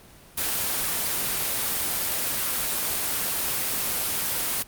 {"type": "noise", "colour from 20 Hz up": "white", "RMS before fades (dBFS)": -26, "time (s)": [0.37, 4.63], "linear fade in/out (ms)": 10, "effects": ["pink hiss -50 dBFS RMS until 4.67 s", "Opus 24 kbps"]}